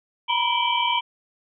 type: tone cluster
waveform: sine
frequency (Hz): 946 / 986 / 2328 / 3032 / 3220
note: A#5 / B5 / D7 / F#7 / G7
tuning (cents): +25 / -3 / -16 / +42 / +46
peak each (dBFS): -24 / -25 / -27 / -27 / -29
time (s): 0.28-1.01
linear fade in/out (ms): 20
effects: none